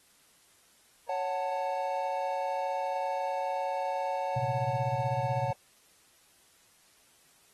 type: chord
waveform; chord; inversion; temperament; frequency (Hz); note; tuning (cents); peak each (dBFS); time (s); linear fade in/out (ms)
triangle; F# minor; second; just; 555 / 740 / 888; C#5 / F#5 / A5; +2 / 0 / +16; -32; 1.09-5.53; 5
type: tone with tremolo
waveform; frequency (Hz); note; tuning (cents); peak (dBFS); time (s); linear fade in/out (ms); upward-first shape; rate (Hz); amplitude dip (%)
sine; 126.3; B2; +39; -27; 4.36-5.51; 5; sine; 16; 95
effects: white hiss -63 dBFS RMS until 7.53 s + AAC 32 kbps